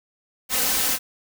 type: noise with comb filter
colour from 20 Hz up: white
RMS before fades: -22 dBFS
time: 0.49-0.99 s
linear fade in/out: 50 ms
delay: 3.9 ms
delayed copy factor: +1
effects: none